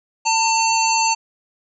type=harmonic tone; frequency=899 Hz; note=A5; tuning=37 cents sharp; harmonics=1 / 3 / 5 / 7 / 8; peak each=-17 / -22 / -24 / -25 / -26 dBFS; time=0.25-1.15 s; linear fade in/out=20 ms; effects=none